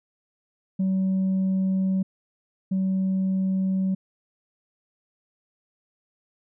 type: tone pair in turn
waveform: sine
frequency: 189.8 / 189.8 Hz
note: F#3 / F#3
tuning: +44 / +44 cents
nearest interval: unison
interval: 0 cents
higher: neither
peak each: -18 / -19 dBFS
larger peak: first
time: 0.79-2.03 / 2.71-3.95 s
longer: neither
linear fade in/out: 10 ms
effects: tanh soft clip ceiling -19 dBFS